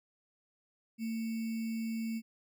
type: tone with sample-and-hold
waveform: sine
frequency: 225 Hz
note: A3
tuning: 39 cents sharp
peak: -33 dBFS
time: 0.98-2.22 s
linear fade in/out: 50 ms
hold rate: 2450 Hz
effects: none